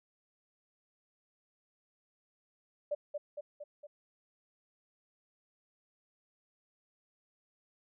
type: tone with echo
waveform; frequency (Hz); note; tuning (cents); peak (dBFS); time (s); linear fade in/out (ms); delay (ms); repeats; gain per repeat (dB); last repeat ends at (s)
sine; 587.3; D5; 0; -30; 2.91-2.95; 10; 230; 4; -4; 3.87
effects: none